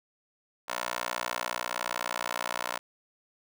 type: tone with high-pass filter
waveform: 15% pulse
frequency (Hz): 60.2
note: B1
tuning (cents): -44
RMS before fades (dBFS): -34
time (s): 0.68-2.79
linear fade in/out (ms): 10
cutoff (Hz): 890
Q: 1.3
effects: none